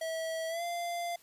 square tone with pitch glide, 649 to 691.6 Hz, E5 to F5, -27 to -17 cents, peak -34 dBFS, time 0.01-1.16 s, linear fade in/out 5 ms, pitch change +110 cents, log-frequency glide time 0.48-0.63 s, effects white hiss -61 dBFS RMS until 1.22 s + resampled to 32000 Hz

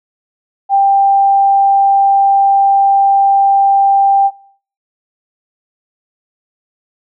sine tone, 790 Hz, G5, 13 cents sharp, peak -6 dBFS, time 0.69-4.31 s, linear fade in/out 50 ms, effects noise-tail reverb RT60 0.5 s tail -19 dB re dry

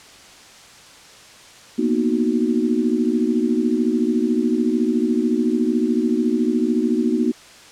sine chord, B major seventh, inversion third, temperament equal, 233.1 / 246.9 / 311.1 / 370 Hz, A#3 / B3 / D#4 / F#4, 0 / 0 / 0 / 0 cents, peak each -21 / -21 / -22 / -24 dBFS, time 1.78-7.32 s, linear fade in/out 10 ms, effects white hiss -44 dBFS RMS until 7.71 s + low-pass 7000 Hz 12 dB/octave

